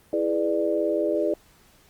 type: chord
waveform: sine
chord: E dominant seventh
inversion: none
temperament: equal with one note detuned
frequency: 329.6 / 415.3 / 493.9 / 592.8 Hz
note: E4 / G#4 / B4 / D5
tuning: 0 / 0 / 0 / +16 cents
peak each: -26 / -27 / -30 / -25 dBFS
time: 0.13-1.34 s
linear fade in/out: 2 ms
effects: pink hiss -57 dBFS RMS until 1.89 s + Opus 24 kbps